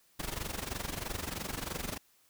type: noise with amplitude modulation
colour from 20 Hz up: pink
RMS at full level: -35 dBFS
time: 0.19-1.98 s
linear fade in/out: 10 ms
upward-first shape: sine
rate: 23.1 Hz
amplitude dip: 80%
effects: white hiss -67 dBFS RMS until 2.29 s